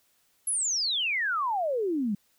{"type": "exponential sweep", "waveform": "sine", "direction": "down", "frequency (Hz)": [11290, 192.4], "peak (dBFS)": -25, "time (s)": [0.47, 2.15], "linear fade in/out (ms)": 5, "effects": ["white hiss -68 dBFS RMS until 2.38 s"]}